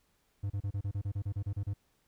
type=tone bursts; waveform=triangle; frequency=100 Hz; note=G2; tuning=35 cents sharp; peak=-29 dBFS; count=13; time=0.43-1.738 s; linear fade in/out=10 ms; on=72 ms; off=31 ms; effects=pink hiss -73 dBFS RMS until 2.07 s